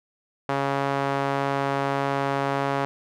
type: tone with band-pass filter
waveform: sawtooth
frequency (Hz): 138.59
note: C#3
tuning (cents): 0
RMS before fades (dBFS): -25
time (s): 0.49-2.85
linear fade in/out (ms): 0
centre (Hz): 900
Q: 0.96
effects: none